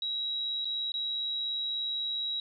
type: tone with dropouts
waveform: sine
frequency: 3861 Hz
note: B7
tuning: 40 cents flat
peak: -30 dBFS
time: 0.02-2.4 s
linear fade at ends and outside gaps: 2 ms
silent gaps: 0.647-0.653 / 0.92-0.94 s
effects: none